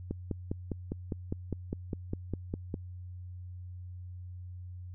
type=click train; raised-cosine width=3 ms; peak=-20 dBFS; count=14; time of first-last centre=0.11-2.742 s; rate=4.94 Hz; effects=added 90 Hz sine -41 dBFS peak until 4.94 s